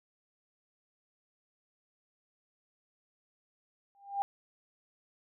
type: tone with exponential growth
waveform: sine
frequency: 799 Hz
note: G5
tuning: 33 cents sharp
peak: -25 dBFS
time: 3.95-4.22 s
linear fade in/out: 0 ms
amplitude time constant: 57 ms
effects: none